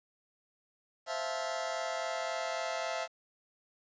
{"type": "chord", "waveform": "sawtooth", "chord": "F major seventh", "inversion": "second", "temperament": "just", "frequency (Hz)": [523.8, 654.8, 698.5, 873.1], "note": ["C5", "E5", "F5", "A5"], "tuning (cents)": [2, -12, 0, -14], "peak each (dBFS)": [-38, -32, -36, -38], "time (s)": [1.06, 3.08], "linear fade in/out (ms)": 50, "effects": ["resampled to 16000 Hz", "10-bit"]}